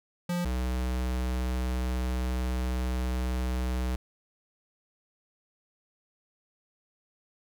square tone pair in turn, 175.8 / 62.7 Hz, F3 / B1, +12 / +27 cents, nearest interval octave + tritone, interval 1785 cents, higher first, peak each -28 dBFS, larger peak neither, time 0.29-0.45 / 0.45-3.96 s, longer second, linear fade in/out 5 ms, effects none

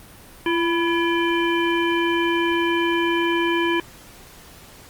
harmonic tone with a mistuned harmonic, 339.9 Hz, F4, 47 cents flat, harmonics 1 / 3 / 5 / 7 / 9, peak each -20 / -25 / -27 / -28 / -30 dBFS, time 0.46-3.8 s, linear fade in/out 2 ms, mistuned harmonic 3, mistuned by -55 cents, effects pink hiss -45 dBFS RMS until 4.89 s + Opus 32 kbps

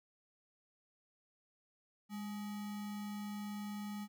sine tone with sample-and-hold, 205.5 Hz, G#3, 18 cents flat, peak -40 dBFS, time 2.09-4.08 s, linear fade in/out 50 ms, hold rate 1050 Hz, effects none

